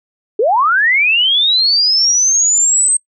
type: linear sweep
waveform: sine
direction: up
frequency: 387.8 to 8372 Hz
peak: -9 dBFS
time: 0.39-2.97 s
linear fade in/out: 5 ms
effects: noise-tail reverb RT60 0.1 s tail -24 dB re dry